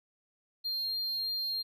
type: tone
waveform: triangle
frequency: 4201 Hz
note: C8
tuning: 6 cents sharp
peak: -30 dBFS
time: 0.64-1.63 s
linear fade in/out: 20 ms
effects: none